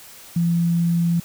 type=tone; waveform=sine; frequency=170 Hz; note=F3; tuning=46 cents flat; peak=-16 dBFS; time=0.36-1.2 s; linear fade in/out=5 ms; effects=white hiss -43 dBFS RMS until 1.24 s

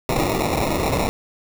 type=noise with sample-and-hold; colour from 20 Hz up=blue; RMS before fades=-21 dBFS; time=0.09-1.09 s; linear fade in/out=0 ms; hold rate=1575 Hz; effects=none

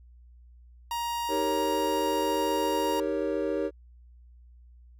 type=tone; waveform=45% pulse; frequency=942 Hz; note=A#5; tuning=18 cents sharp; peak=-29 dBFS; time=0.91-3 s; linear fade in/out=2 ms
type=chord; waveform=triangle; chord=Eb dominant seventh; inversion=none; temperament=equal; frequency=311.1 / 392 / 466.2 / 554.4 Hz; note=Eb4 / G4 / Bb4 / Db5; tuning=0 / 0 / 0 / 0 cents; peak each=-30 dBFS; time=1.28-3.71 s; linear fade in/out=50 ms
effects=added 60 Hz sine -50 dBFS peak until 4.99 s

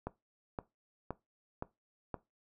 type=click train; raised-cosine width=1 ms; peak=-23 dBFS; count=5; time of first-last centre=0.07-2.143 s; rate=1.93 Hz; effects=noise-tail reverb RT60 0.2 s tail -18 dB re dry

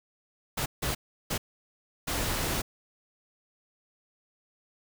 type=noise bursts at uneven times; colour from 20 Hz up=pink; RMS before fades=-30 dBFS; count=4; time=0.57-0.66 / 0.82-0.95 / 1.3-1.38 / 2.07-2.62 s; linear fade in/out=10 ms; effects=none

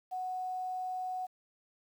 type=tone with quantisation; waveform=sine; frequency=740 Hz; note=F#5; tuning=in tune; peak=-34 dBFS; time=0.11-1.27 s; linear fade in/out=20 ms; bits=10; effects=none

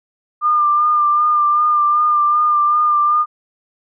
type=tone with vibrato; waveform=sine; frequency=1200 Hz; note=D6; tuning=37 cents sharp; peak=-11 dBFS; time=0.41-3.26 s; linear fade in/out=50 ms; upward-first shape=sine; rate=2.6 Hz; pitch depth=26 cents each way; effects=none

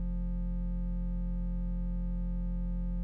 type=tone pair together; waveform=triangle; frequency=43.92 / 175.7 Hz; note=F1 / F3; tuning=+11 / +11 cents; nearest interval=2 octaves; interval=2400 cents; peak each=-29 / -35 dBFS; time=0-3.03 s; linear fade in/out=0 ms; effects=none

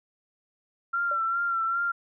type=tone with vibrato; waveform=sine; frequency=1366 Hz; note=F6; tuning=39 cents flat; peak=-24 dBFS; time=0.93-1.92 s; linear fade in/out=10 ms; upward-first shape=sine; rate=2.5 Hz; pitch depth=39 cents each way
type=tone with exponential decay; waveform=sine; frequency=587.3 Hz; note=D5; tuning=in tune; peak=-31 dBFS; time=1.11-1.23 s; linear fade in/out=5 ms; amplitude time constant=26 ms
effects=none

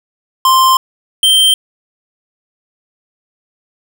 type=tone pair in turn; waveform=square; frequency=1046.5 / 3136 Hz; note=C6 / G7; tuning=0 / 0 cents; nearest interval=octave + perfect fifth; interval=1900 cents; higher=second; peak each=-7 dBFS; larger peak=neither; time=0.45-0.77 / 1.23-1.54 s; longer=first; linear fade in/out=2 ms; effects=none

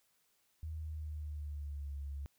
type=tone with pitch glide; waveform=sine; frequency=79 to 70.38 Hz; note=D#2 to C#2; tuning=+27 to +27 cents; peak=-39 dBFS; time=0.63-2.26 s; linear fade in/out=0 ms; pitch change=-200 cents; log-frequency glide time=0.73-1.95 s; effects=white hiss -75 dBFS RMS until 2.38 s

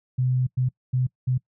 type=tone bursts at uneven times; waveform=sine; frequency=127.4 Hz; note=C3; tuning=46 cents flat; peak=-19 dBFS; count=4; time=0.18-0.47 / 0.57-0.69 / 0.93-1.07 / 1.27-1.38 s; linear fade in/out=10 ms; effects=noise-tail reverb RT60 0.1 s tail -23 dB re dry

